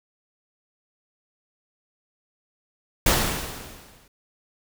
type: noise with exponential decay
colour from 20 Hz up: pink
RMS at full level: -17 dBFS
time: 3.06-4.08 s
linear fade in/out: 5 ms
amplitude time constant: 220 ms
effects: none